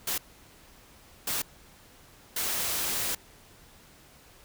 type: noise bursts at uneven times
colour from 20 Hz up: white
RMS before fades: -30 dBFS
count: 3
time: 0.07-0.18 / 1.27-1.42 / 2.36-3.15 s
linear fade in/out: 5 ms
effects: pink hiss -55 dBFS RMS until 4.44 s